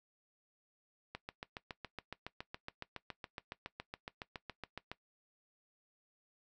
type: click train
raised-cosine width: 0.3 ms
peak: -26 dBFS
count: 28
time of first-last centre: 1.15-4.916 s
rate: 7.17 Hz
effects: noise-tail reverb RT60 0.1 s tail -18 dB re dry